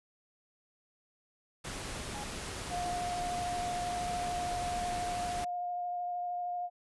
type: noise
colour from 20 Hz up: pink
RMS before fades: -40 dBFS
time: 1.64-5.45 s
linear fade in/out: 10 ms
type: tone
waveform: triangle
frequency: 827 Hz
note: G#5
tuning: 8 cents flat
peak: -40 dBFS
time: 2.14-2.24 s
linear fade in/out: 10 ms
type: tone with vibrato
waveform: sine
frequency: 710 Hz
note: F5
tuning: 28 cents sharp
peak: -33 dBFS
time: 2.69-6.7 s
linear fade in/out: 50 ms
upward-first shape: sine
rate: 13 Hz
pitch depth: 11 cents each way
effects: resampled to 24000 Hz